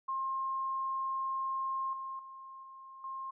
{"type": "tone with level steps", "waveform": "sine", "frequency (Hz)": 1065, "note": "C6", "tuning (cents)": 30, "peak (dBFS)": [-32, -38, -46, -48, -38], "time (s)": [0.08, 3.31], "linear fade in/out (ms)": 10, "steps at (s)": [1.93, 2.19, 2.63, 3.04], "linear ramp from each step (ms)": 2, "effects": []}